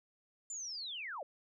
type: linear sweep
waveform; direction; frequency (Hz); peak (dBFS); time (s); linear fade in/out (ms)
sine; down; 7260 to 501; -40; 0.5-1.23; 2
effects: none